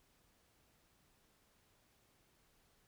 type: silence
effects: pink hiss -73 dBFS RMS until 2.87 s